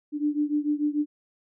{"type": "beating tone pair", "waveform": "sine", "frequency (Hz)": [293.7, 300.5], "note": ["D4", "D4"], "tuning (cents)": [0, 40], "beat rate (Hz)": 6.8, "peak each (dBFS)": [-25, -27], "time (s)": [0.12, 1.06], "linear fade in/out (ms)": 50, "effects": []}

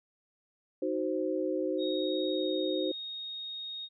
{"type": "chord", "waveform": "sine", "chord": "C diminished", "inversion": "first", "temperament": "equal with one note detuned", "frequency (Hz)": [311.1, 371.9, 523.3], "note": ["Eb4", "Gb4", "C5"], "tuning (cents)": [0, 9, 0], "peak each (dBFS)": -33, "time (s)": [0.82, 2.92], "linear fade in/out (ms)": 5}
{"type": "tone with pitch glide", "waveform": "sine", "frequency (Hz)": [3754, 3730], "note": ["A#7", "A#7"], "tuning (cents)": [11, 0], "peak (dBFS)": -37, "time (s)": [1.78, 3.89], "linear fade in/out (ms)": 50, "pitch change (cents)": -11, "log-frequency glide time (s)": [2.28, 2.51]}
{"effects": []}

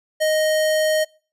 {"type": "tone", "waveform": "square", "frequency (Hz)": 622.3, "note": "D#5", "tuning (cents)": 0, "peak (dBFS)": -17, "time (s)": [0.2, 1.05], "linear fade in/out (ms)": 20, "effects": ["noise-tail reverb RT60 0.4 s tail -25 dB re dry", "resampled to 32000 Hz"]}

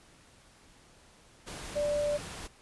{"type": "tone in noise", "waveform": "sine", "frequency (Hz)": 587.3, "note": "D5", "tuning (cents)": 0, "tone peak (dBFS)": -27, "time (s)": [1.75, 2.18], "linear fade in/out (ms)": 20, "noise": "pink", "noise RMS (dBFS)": -42, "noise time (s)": [1.46, 2.48], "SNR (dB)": 12, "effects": ["pink hiss -59 dBFS RMS until 2.61 s", "resampled to 24000 Hz"]}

